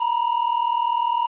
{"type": "tone pair together", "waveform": "triangle", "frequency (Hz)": [932.3, 972.3], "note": ["A#5", "B5"], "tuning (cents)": [0, -27], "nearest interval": "minor second", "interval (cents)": 73, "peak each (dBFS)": -20, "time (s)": [0, 1.27], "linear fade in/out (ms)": 10, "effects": ["resampled to 8000 Hz", "9-bit"]}